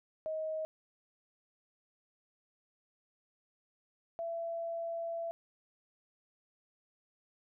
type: tone pair in turn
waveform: sine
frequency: 630 / 670 Hz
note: D#5 / E5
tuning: +21 / +28 cents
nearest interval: minor second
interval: 107 cents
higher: second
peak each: -34 / -35 dBFS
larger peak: first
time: 0.26-0.65 / 4.19-5.31 s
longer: second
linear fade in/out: 0 ms
effects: none